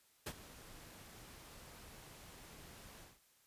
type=noise with ADSR envelope; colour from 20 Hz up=pink; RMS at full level=-41 dBFS; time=0.26-3.2 s; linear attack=8 ms; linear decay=58 ms; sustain=-15 dB; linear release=200 ms; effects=white hiss -71 dBFS RMS until 3.46 s + resampled to 32000 Hz